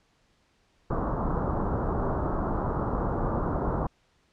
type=low-pass noise; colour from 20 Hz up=pink; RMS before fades=-28 dBFS; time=0.9-3.87 s; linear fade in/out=5 ms; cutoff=1300 Hz; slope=48 dB/octave; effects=pink hiss -67 dBFS RMS until 4.32 s + low-pass 6000 Hz 12 dB/octave